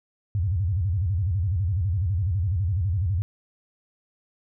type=tone with vibrato; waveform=sine; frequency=91.7 Hz; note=F#2; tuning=15 cents flat; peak=-21 dBFS; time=0.35-3.22 s; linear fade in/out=0 ms; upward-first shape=square; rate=12 Hz; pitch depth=200 cents each way; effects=none